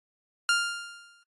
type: tone with exponential decay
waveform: sawtooth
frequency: 1400 Hz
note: F6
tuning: 4 cents sharp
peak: -16 dBFS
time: 0.49-1.23 s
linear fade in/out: 1 ms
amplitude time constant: 160 ms
effects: low-pass 11000 Hz 12 dB/octave + AAC 32 kbps